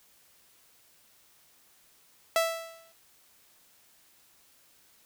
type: tone with exponential decay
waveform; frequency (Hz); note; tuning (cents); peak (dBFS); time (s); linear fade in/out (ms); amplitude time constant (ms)
sawtooth; 659.3; E5; 0; -17; 2.36-2.92; 1; 120
effects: white hiss -62 dBFS RMS until 5.05 s